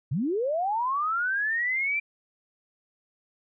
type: linear sweep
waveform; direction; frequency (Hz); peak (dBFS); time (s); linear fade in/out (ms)
sine; up; 112.7 to 2370; -24; 0.11-2; 10
effects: none